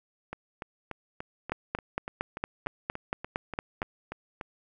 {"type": "two click trains", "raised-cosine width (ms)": 0.5, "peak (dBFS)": [-14, -21], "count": [11, 15], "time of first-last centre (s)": [[1.52, 3.819], [0.33, 4.412]], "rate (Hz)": [4.35, 3.43], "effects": []}